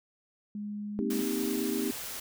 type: tone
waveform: sine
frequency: 207.3 Hz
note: G#3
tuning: 3 cents flat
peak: -34 dBFS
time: 0.55-1.22 s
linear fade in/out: 2 ms
type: chord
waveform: sine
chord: C minor seventh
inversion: third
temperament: equal with one note detuned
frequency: 233.1 / 261.6 / 311.1 / 395.6 Hz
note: Bb3 / C4 / Eb4 / G4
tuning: 0 / 0 / 0 / +16 cents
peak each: -34 dBFS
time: 0.99-1.91 s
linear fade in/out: 0 ms
type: noise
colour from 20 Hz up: white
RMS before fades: -39 dBFS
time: 1.1-2.2 s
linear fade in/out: 5 ms
effects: none